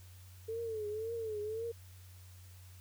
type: tone with vibrato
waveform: sine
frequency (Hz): 440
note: A4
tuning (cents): 0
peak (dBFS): -36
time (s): 0.48-1.72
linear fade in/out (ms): 10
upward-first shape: triangle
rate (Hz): 1.9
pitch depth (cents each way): 110
effects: added 91 Hz sine -52 dBFS peak until 2.8 s + white hiss -62 dBFS RMS until 2.8 s